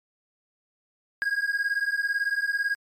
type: beating tone pair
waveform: triangle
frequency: 1627 / 1645 Hz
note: G#6 / G#6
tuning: -36 / -17 cents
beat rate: 18 Hz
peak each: -25 dBFS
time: 1.22-2.75 s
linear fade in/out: 0 ms
effects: MP3 64 kbps